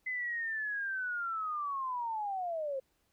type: linear sweep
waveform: sine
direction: down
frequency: 2041 to 519 Hz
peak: -33 dBFS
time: 0.06-2.8 s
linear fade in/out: 10 ms
effects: pink hiss -75 dBFS RMS until 3.12 s